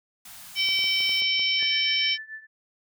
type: band-stop noise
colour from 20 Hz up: white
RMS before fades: -44 dBFS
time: 0.25-1.21 s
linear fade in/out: 5 ms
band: 250 to 620 Hz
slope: 96 dB/octave
type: harmonic tone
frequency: 766 Hz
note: G5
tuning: 40 cents flat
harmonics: 3 / 4 / 5 / 6 / 7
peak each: -26 / -25 / -34 / -39 / -27 dBFS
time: 0.55-2.18 s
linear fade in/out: 50 ms
type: clicks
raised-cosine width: 1 ms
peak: -30 dBFS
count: 8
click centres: 0.688 / 0.791 / 0.842 / 1.005 / 1.094 / 1.221 / 1.395 / 1.627 s
type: tone with tremolo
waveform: sine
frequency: 1756 Hz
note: A6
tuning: 4 cents flat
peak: -33 dBFS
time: 1.58-2.47 s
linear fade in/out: 50 ms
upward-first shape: triangle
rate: 6.9 Hz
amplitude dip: 90%
effects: none